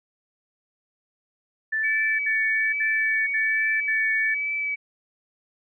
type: tone bursts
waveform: sine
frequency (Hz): 1760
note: A6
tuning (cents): 0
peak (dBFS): -22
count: 5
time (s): 1.72-4.346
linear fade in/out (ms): 10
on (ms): 470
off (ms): 69
type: tone with vibrato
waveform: sine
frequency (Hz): 2277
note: C#7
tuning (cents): +46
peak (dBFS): -24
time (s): 1.83-4.76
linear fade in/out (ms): 20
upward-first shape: triangle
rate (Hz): 1.2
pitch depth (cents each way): 30
effects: none